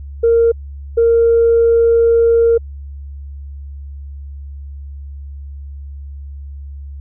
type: tone pair in turn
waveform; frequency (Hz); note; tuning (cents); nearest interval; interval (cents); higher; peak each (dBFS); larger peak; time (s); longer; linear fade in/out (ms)
sine; 462.9 / 462.9; A#4 / A#4; -12 / -12; unison; 0; neither; -7; neither; 0.23-0.52 / 0.97-2.58; second; 10
effects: tanh soft clip ceiling -4 dBFS + added 70 Hz sine -27 dBFS peak until 7 s